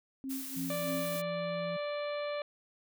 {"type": "tone with tremolo", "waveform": "sine", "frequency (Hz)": 267.2, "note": "C4", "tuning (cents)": 36, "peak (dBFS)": -34, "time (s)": [0.24, 1.16], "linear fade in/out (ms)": 0, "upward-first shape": "sine", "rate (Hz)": 3.2, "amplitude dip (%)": 85}
{"type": "noise", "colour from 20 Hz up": "blue", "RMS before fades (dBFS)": -42, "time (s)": [0.29, 1.22], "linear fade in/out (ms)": 20}
{"type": "tone", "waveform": "sine", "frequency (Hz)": 171.3, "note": "F3", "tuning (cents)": -33, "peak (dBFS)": -39, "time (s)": [0.56, 1.77], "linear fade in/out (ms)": 10}
{"type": "harmonic tone", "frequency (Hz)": 586, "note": "D5", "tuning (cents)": -4, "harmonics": [1, 2, 3, 4, 5, 6, 7], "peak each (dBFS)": [-34, -43, -48, -46, -53, -51, -51], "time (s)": [0.7, 2.42], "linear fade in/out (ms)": 2}
{"effects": []}